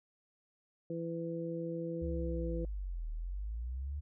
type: harmonic tone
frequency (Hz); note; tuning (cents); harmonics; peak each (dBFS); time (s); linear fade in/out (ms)
166.9; E3; +22; 1 / 2 / 3; -40 / -40 / -40; 0.9-2.65; 2
type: linear two-way sweep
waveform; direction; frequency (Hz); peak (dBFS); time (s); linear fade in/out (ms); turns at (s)
sine; down then up; 74.4 to 37.85 to 74.4; -36; 2.01-4.01; 20; 3.11
effects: none